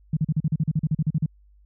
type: tone bursts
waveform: sine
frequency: 154.9 Hz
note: D#3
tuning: 7 cents flat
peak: -18 dBFS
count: 15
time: 0.13-1.261 s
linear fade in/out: 5 ms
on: 39 ms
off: 39 ms
effects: added 50 Hz sine -52 dBFS peak until 1.65 s